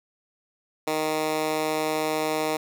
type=tone with high-pass filter; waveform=10% pulse; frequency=155.56 Hz; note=D#3; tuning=in tune; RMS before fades=-26 dBFS; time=0.87-2.57 s; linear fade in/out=5 ms; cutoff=360 Hz; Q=1; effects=none